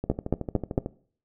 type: two click trains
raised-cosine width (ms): 2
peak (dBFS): -9 / -17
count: 4 / 12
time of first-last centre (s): 0.1-0.779 / 0.04-0.861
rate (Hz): 4.42 / 13.4
effects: noise-tail reverb RT60 0.5 s tail -19 dB re dry